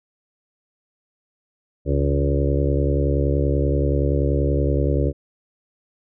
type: harmonic tone with a mistuned harmonic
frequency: 70.5 Hz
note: C#2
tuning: 30 cents sharp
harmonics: 1 / 2 / 4 / 5 / 6 / 7 / 8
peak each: -20 / -23 / -26 / -27 / -28 / -28 / -29 dBFS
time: 1.85-5.13 s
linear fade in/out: 50 ms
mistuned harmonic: 1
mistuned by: +32 cents
effects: none